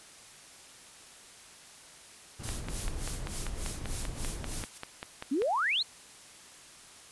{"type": "noise", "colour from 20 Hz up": "brown", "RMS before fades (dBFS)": -37, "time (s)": [2.39, 4.65], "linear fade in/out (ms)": 10}
{"type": "noise with tremolo", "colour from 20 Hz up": "blue", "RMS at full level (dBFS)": -36, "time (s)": [2.43, 4.78], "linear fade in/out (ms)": 5, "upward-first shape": "sine", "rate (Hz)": 3.4, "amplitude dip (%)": 90}
{"type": "click train", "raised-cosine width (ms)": 0.3, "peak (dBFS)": -21, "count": 16, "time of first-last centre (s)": [2.49, 5.42], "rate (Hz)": 5.12}
{"type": "exponential sweep", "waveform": "sine", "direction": "up", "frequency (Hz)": [246.9, 4435], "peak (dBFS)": -26, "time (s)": [5.31, 5.83], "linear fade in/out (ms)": 10}
{"effects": ["white hiss -52 dBFS RMS until 7.11 s", "resampled to 24000 Hz"]}